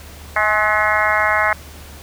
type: harmonic tone with a mistuned harmonic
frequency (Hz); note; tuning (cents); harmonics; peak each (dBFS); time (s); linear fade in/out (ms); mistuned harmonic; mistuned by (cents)
213.4; G#3; +47; 3 / 4 / 5 / 6 / 7 / 8 / 9 / 10; -22 / -22 / -22 / -22 / -22 / -22 / -22 / -22; 0.36-1.53; 2; 4; -30
effects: added 74 Hz sine -37 dBFS peak until 2.02 s + pink hiss -40 dBFS RMS until 2.02 s

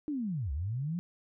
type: linear two-way sweep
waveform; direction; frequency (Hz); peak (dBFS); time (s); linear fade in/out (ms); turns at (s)
sine; down then up; 311.1 to 63.7 to 180.5; -31; 0.08-0.99; 0; 0.52
effects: none

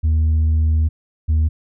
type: tone pair in turn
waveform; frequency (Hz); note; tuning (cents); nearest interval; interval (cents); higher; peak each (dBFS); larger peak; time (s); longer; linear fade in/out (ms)
sine; 78.8 / 78.36; D#2 / D#2; +23 / +13; unison; 10; first; -10; neither; 0.03-0.89 / 1.28-1.49; first; 20
effects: tanh soft clip ceiling -12 dBFS

